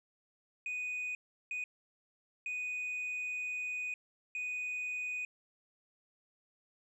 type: tone bursts at uneven times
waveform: sine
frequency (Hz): 2485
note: D#7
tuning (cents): -3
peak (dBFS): -33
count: 4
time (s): 0.66-1.15 / 1.51-1.64 / 2.46-3.94 / 4.35-5.25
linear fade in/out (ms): 2
effects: tanh soft clip ceiling -34 dBFS